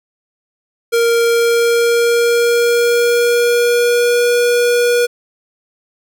square tone with pitch glide, 466.2 to 481.8 Hz, A#4 to B4, 0 to -43 cents, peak -11 dBFS, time 0.92-5.07 s, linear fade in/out 20 ms, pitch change +57 cents, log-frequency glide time 1.26-4.31 s, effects none

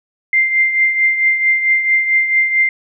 sine tone with tremolo, 2093 Hz, C7, in tune, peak -8 dBFS, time 0.33-2.69 s, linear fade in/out 2 ms, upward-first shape triangle, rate 4.5 Hz, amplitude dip 65%, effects none

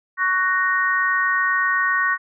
harmonic tone, 372.2 Hz, F#4, 10 cents sharp, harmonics 3 / 4 / 5, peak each -22 / -22 / -20 dBFS, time 0.17-2.18 s, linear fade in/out 50 ms, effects none

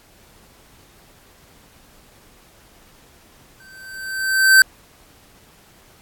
square tone with exponential growth, 1548 Hz, G6, 22 cents flat, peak -6 dBFS, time 3.6-4.62 s, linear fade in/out 2 ms, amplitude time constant 220 ms, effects pink hiss -51 dBFS RMS until 6.01 s + AAC 64 kbps

